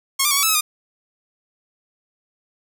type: tone with pitch steps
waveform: 5% pulse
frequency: 1087 / 1186 / 1111 / 1139 / 1308 / 1284 / 1222 Hz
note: C#6 / D6 / C#6 / C#6 / E6 / E6 / D#6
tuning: -34 / +17 / +4 / +47 / -14 / -46 / -32 cents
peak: -4 dBFS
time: 0.19-0.61 s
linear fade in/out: 10 ms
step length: 60 ms
effects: none